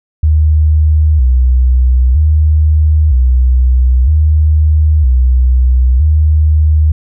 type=tone with vibrato; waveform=sine; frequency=69.7 Hz; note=C#2; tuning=10 cents sharp; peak=-5 dBFS; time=0.23-6.92 s; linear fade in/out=5 ms; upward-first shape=square; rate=0.52 Hz; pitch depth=170 cents each way; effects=none